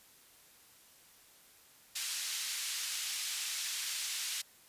white band-pass noise, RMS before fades -38 dBFS, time 1.95-4.42 s, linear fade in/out 10 ms, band 2300 to 7500 Hz, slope 12 dB/octave, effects white hiss -61 dBFS RMS until 4.68 s + resampled to 32000 Hz

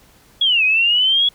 sine linear two-way sweep, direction down then up, 3380 to 2489 to 3380 Hz, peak -12 dBFS, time 0.41-1.29 s, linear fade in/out 5 ms, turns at 0.64 s, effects pink hiss -51 dBFS RMS until 1.34 s

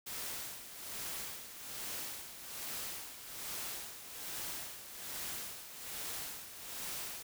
white noise with tremolo, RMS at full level -41 dBFS, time 0.06-7.23 s, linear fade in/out 10 ms, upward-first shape sine, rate 1.2 Hz, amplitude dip 65%, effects none

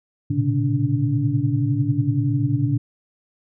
sine tone cluster, 111.7 / 121.1 / 131.7 / 142.9 / 288.9 Hz, A2 / B2 / C3 / D3 / D4, +27 / -34 / +12 / -47 / -28 cents, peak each -24 dBFS, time 0.3-2.78 s, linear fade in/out 10 ms, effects none

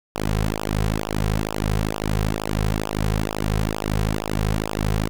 sawtooth tone with flanger, 52.7 Hz, G#1, 26 cents sharp, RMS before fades -23 dBFS, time 0.15-5.09 s, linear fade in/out 0 ms, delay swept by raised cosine 0.47 to 3.47 ms, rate 2.2 Hz, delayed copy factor -1, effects none

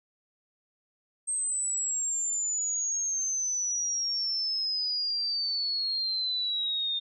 sine exponential sweep, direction down, 8372 to 3633 Hz, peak -27 dBFS, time 1.27-7 s, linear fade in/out 20 ms, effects none

